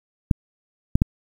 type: clicks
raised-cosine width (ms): 5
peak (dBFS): -3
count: 3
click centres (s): 0.312 / 0.955 / 1.019
effects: 7-bit